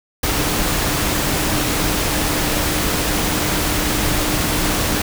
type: tone in noise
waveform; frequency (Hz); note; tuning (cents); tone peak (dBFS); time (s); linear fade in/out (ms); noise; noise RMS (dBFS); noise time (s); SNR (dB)
sine; 302.5; D#4; -49; -27; 0.23-5.02; 5; pink; -19; 0.23-5.02; -11
effects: none